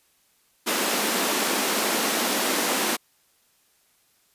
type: high-pass noise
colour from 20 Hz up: pink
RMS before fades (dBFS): -24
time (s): 0.66-2.97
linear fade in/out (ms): 20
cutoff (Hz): 210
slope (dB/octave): 48
effects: white hiss -64 dBFS RMS until 4.34 s + resampled to 32000 Hz